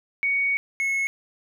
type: tone pair in turn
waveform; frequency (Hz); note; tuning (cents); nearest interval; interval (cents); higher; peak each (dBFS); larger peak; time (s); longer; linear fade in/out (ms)
sine / triangle; 2235 / 2186; C#7 / C#7; +14 / -25; unison; 39; first; -20; neither; 0.23-0.57 / 0.8-1.07; first; 0
effects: none